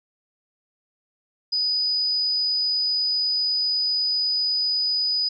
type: tone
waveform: sine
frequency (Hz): 4972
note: D#8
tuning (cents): -2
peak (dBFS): -20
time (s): 1.52-5.29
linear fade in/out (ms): 10
effects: none